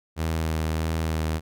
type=tone with vibrato; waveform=sawtooth; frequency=79.8 Hz; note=D#2; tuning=44 cents sharp; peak=-20 dBFS; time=0.16-1.41 s; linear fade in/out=50 ms; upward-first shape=sine; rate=1.6 Hz; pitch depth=18 cents each way; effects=none